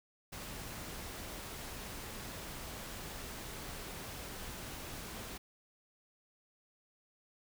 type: noise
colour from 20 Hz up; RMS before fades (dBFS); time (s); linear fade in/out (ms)
pink; -45; 0.32-5.38; 10
effects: none